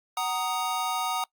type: chord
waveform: square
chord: D# minor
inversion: first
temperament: just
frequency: 746.7 / 933.4 / 1244.5 Hz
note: F#5 / A#5 / D#6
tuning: +16 / +2 / 0 cents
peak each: -32 dBFS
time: 0.17-1.24 s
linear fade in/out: 2 ms
effects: noise-tail reverb RT60 0.1 s tail -24 dB re dry + Opus 48 kbps